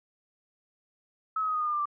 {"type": "tone with pitch steps", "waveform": "sine", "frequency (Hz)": [1290, 1273, 1256.2, 1239.6, 1223.2, 1207.1, 1191.2, 1175.4], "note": ["E6", "D#6", "D#6", "D#6", "D#6", "D6", "D6", "D6"], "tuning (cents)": [-38, 39, 16, -7, -30, 47, 24, 1], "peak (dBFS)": -26, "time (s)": [1.36, 1.856], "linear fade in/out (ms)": 5, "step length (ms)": 62, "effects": []}